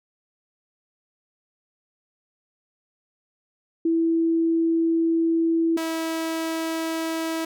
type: tone pair in turn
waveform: sine / sawtooth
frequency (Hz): 329.6 / 324.9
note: E4 / E4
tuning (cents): 0 / -25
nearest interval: unison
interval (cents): 25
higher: first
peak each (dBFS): -18 / -21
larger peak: first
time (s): 3.85-5.77 / 5.77-7.45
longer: first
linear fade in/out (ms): 5
effects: none